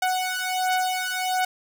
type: beating tone pair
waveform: sawtooth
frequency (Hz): 740 / 741.4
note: F#5 / F#5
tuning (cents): 0 / +3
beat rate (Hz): 1.4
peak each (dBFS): -22 / -22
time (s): 0.02-1.45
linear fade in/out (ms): 5
effects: none